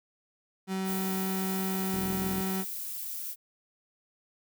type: tone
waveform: 35% pulse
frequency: 190 Hz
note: F#3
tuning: 46 cents sharp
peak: -28 dBFS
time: 0.67-2.65 s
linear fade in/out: 50 ms
type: noise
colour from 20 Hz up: violet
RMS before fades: -37 dBFS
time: 0.84-3.36 s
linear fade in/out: 50 ms
type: click train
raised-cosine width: 3 ms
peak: -25 dBFS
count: 21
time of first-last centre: 1.94-2.405 s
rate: 43 Hz
effects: high-pass 60 Hz 12 dB/octave